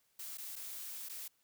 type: noise with dropouts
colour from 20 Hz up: blue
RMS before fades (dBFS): -45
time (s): 0.19-1.28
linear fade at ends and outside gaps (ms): 5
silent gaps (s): 0.374-0.382 / 0.557-0.561 / 1.088-1.095
effects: white hiss -75 dBFS RMS until 1.43 s